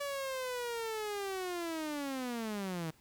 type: linear sweep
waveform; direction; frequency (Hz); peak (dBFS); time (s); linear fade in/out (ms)
sawtooth; down; 574 to 155.56; -32; 0-2.91; 10
effects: pink hiss -65 dBFS RMS until 3 s